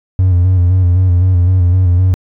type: tone with vibrato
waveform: triangle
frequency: 90.7 Hz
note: F#2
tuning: 34 cents flat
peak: -4 dBFS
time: 0.19-2.14 s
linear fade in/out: 0 ms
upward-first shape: square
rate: 3.9 Hz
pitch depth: 46 cents each way
effects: tanh soft clip ceiling -1 dBFS